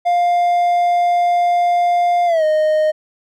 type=tone with pitch glide; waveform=triangle; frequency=702 to 618.2 Hz; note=F5 to D#5; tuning=+9 to -11 cents; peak=-10 dBFS; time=0.05-2.92 s; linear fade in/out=20 ms; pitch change=-220 cents; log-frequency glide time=2.26-2.44 s; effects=none